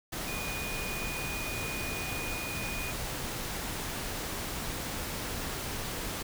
sine tone in noise, 2461 Hz, D#7, 20 cents flat, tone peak -38 dBFS, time 0.27-2.92 s, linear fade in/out 10 ms, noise pink, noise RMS -36 dBFS, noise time 0.12-6.23 s, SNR -5 dB, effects none

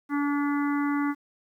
harmonic tone, 287.5 Hz, D4, 37 cents flat, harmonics 1 / 3 / 4 / 5 / 6 / 7, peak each -24 / -36 / -34 / -37 / -42 / -39 dBFS, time 0.09-1.15 s, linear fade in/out 50 ms, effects 10-bit

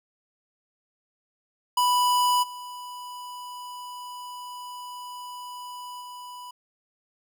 square tone with level steps, 987.8 Hz, B5, in tune, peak -20 / -37 / -39 dBFS, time 1.77-6.51 s, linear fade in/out 5 ms, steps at 2.42 / 6 s, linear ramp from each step 20 ms, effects none

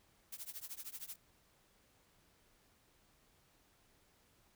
blue noise with tremolo, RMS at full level -44 dBFS, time 0.32-1.16 s, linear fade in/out 5 ms, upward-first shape triangle, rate 13 Hz, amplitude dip 100%, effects pink hiss -71 dBFS RMS until 4.55 s

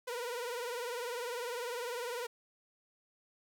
sawtooth tone with vibrato, 483.3 Hz, B4, 38 cents flat, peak -33 dBFS, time 0.07-2.27 s, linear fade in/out 10 ms, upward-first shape triangle, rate 20 Hz, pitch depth 110 cents each way, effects none

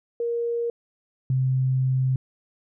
sine tone pair in turn, 469.8 / 130.47 Hz, A#4 / C3, +13 / -5 cents, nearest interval octave + minor seventh, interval 2218 cents, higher first, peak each -23 / -19 dBFS, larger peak second, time 0.2-0.7 / 1.3-2.16 s, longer second, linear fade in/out 2 ms, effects none

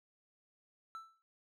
triangle tone with exponential decay, 1325 Hz, E6, 9 cents sharp, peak -39 dBFS, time 0.95-1.22 s, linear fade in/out 0 ms, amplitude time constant 58 ms, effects none

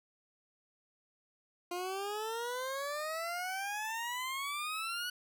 20% pulse exponential sweep, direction up, 348.8 to 1480 Hz, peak -31 dBFS, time 1.71-5.1 s, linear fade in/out 5 ms, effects none

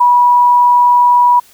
sine tone, 974 Hz, B5, 24 cents flat, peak -5 dBFS, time 0-1.4 s, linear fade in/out 10 ms, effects white hiss -45 dBFS RMS until 1.53 s

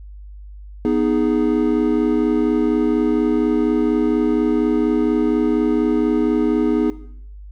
triangle chord, G# minor, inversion first, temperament equal, 246.9 / 311.1 / 415.3 Hz, B3 / D#4 / G#4, 0 / 0 / 0 cents, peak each -17 / -17 / -19 dBFS, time 0.85-6.9 s, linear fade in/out 0 ms, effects noise-tail reverb RT60 0.7 s tail -17 dB re dry + added 50 Hz sine -34 dBFS peak until 7.51 s

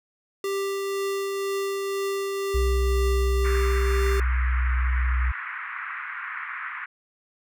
square tone with tremolo, 393.9 Hz, G4, 8 cents sharp, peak -25 dBFS, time 0.44-4.2 s, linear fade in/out 2 ms, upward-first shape triangle, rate 2 Hz, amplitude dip 25%
sine tone, 62.6 Hz, B1, 24 cents sharp, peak -20 dBFS, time 2.54-5.32 s, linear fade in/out 10 ms
white band-pass noise, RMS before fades -34 dBFS, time 3.44-6.86 s, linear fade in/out 10 ms, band 1100 to 2100 Hz, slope 48 dB/octave
effects none

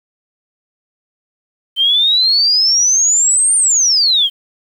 sine exponential two-way sweep, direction up then down, 3087 to 9040 to 3087 Hz, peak -9 dBFS, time 1.76-4.3 s, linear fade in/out 50 ms, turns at 3.56 s, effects 7-bit

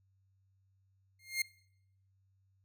sawtooth tone with exponential growth, 2123 Hz, C7, 25 cents sharp, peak -24 dBFS, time 1.19-1.42 s, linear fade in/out 5 ms, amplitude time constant 48 ms, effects noise-tail reverb RT60 0.7 s tail -22 dB re dry + added 96 Hz sine -69 dBFS peak until 2.64 s

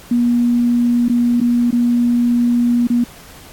sine tone with dropouts, 240 Hz, B3, 49 cents flat, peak -11 dBFS, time 0.11-3.04 s, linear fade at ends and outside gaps 5 ms, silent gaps 1.084-1.096 / 1.403-1.412 / 1.708-1.726 / 2.872-2.9 s, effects pink hiss -40 dBFS RMS until 3.52 s + AAC 64 kbps

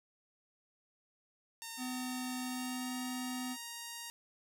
5% pulse tone with pitch glide, 915 to 936.4 Hz, A#5 to A#5, -32 to +8 cents, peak -31 dBFS, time 1.62-4.1 s, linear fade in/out 0 ms, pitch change +40 cents, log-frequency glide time 2.36-2.96 s
square tone, 252.6 Hz, B3, 39 cents sharp, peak -39 dBFS, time 1.77-3.57 s, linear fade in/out 50 ms
effects none

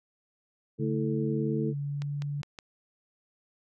harmonic tone, 109.7 Hz, A2, 5 cents flat, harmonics 2 / 3 / 4, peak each -31 / -33 / -33 dBFS, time 0.78-1.74 s, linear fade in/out 50 ms
sine tone with pitch glide, 139.5 to 144 Hz, C#3 to D3, +11 to -34 cents, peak -30 dBFS, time 0.79-2.42 s, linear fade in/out 10 ms, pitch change +55 cents, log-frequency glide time 1.03-2.13 s
clicks, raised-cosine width 0.2 ms, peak -24 dBFS, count 4, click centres 2.02 / 2.221 / 2.432 / 2.588 s
effects none

